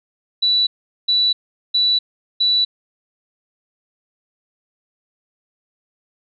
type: tone bursts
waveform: sine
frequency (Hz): 3951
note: B7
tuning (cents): 0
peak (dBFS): -13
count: 4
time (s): 0.42-2.65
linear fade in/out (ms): 10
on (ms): 250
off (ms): 410
effects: none